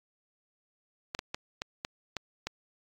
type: clicks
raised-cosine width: 0.2 ms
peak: -16 dBFS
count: 7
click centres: 1.149 / 1.191 / 1.345 / 1.619 / 1.849 / 2.167 / 2.47 s
effects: AAC 48 kbps